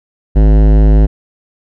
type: tone with hard clipping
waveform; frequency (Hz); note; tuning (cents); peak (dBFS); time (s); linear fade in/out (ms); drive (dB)
sine; 52.5; G#1; +19; -6; 0.35-1.07; 20; 17
effects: none